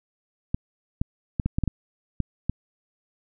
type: clicks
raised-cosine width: 5 ms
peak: -11 dBFS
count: 9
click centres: 0.545 / 1.015 / 1.398 / 1.46 / 1.585 / 1.637 / 1.677 / 2.203 / 2.496 s
effects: none

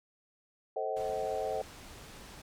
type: chord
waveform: sine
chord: A diminished seventh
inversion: none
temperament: just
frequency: 440 / 528 / 633.6 / 760.3 Hz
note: A4 / C5 / Eb5 / Gb5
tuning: 0 / +16 / +31 / +47 cents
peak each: -37 dBFS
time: 0.76-1.62 s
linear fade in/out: 5 ms
type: low-pass noise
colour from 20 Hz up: pink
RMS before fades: -50 dBFS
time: 0.96-2.42 s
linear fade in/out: 10 ms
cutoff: 9700 Hz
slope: 12 dB/octave
effects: none

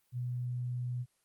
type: tone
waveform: sine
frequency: 123.47 Hz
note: B2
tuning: in tune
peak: -33 dBFS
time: 0.12-1.06 s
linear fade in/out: 50 ms
effects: white hiss -74 dBFS RMS until 1.24 s + Opus 32 kbps

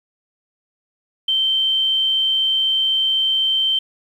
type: tone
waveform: sine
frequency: 3116 Hz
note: G7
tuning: 11 cents flat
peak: -15 dBFS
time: 1.28-3.79 s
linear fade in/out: 5 ms
effects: 8-bit

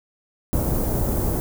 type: band-stop noise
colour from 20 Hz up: pink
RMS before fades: -22 dBFS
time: 0.53-1.4 s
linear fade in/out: 0 ms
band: 570 to 16000 Hz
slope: 12 dB/octave
effects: none

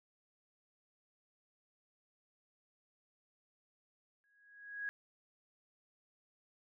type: tone with exponential growth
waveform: sine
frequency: 1656 Hz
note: G#6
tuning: 5 cents flat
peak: -35 dBFS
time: 4.24-4.89 s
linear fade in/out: 0 ms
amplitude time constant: 140 ms
effects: none

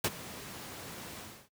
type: noise with ADSR envelope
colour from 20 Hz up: pink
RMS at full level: -25 dBFS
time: 0.04-1.49 s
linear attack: 5 ms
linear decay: 44 ms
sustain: -19 dB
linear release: 300 ms
effects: noise-tail reverb RT60 0.1 s tail -23 dB re dry + high-pass 100 Hz 12 dB/octave

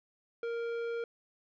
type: tone with tanh clipping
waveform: triangle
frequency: 466.2 Hz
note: A#4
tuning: in tune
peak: -35 dBFS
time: 0.43-1.04 s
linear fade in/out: 2 ms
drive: 16 dB
effects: none

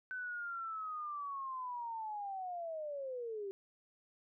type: linear sweep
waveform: sine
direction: down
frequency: 1521 to 382.4 Hz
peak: -39 dBFS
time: 0.11-3.51 s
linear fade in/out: 0 ms
effects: none

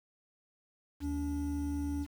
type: tone pair together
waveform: triangle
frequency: 75.91 / 286.6 Hz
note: D#2 / D4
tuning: -42 / -42 cents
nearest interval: octave + major seventh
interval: 2300 cents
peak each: -34 / -32 dBFS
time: 1-2.07 s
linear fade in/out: 50 ms
effects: 9-bit

